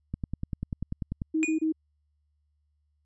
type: click train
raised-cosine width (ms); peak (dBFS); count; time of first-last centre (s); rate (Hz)
5; -19; 12; 0.14-1.218; 10.2
type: tone bursts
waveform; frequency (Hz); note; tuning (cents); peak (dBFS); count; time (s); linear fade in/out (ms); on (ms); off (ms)
sine; 316.4; D#4; +29; -23; 3; 1.34-1.724; 10; 110; 27
type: tone with exponential decay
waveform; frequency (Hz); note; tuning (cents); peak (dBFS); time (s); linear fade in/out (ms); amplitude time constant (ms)
square; 2459; D#7; -21; -24; 1.43-1.64; 0; 44
effects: added 74 Hz sine -69 dBFS peak until 3.05 s + resampled to 24000 Hz